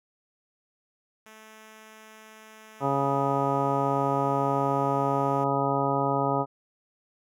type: tone with pitch glide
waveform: 5% pulse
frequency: 218 to 213.6 Hz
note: A3 to G#3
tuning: -16 to +49 cents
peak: -36 dBFS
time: 1.26-5.44 s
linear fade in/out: 2 ms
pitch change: -35 cents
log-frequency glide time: 2.62-4.89 s
type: harmonic tone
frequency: 138.59 Hz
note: C#3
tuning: in tune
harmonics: 1 / 2 / 3 / 4 / 5 / 6 / 7 / 9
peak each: -31 / -31 / -31 / -31 / -31 / -31 / -31 / -31 dBFS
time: 2.8-6.46 s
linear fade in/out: 50 ms
effects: none